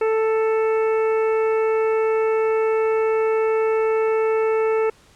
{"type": "harmonic tone", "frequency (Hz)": 441.4, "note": "A4", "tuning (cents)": 5, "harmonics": [1, 2, 3, 4, 5, 6], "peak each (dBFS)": [-17, -29, -30, -38, -35, -38], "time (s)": [0.01, 4.9], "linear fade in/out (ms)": 5, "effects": ["pink hiss -53 dBFS RMS until 5.15 s", "low-pass 9000 Hz 12 dB/octave"]}